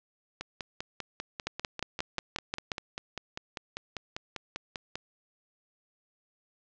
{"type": "two click trains", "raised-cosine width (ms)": 0.2, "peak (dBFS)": [-13, -18], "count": [8, 24], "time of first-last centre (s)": [[1.47, 2.718], [0.41, 4.955]], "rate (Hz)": [5.61, 5.06], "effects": ["low-pass 6000 Hz 12 dB/octave"]}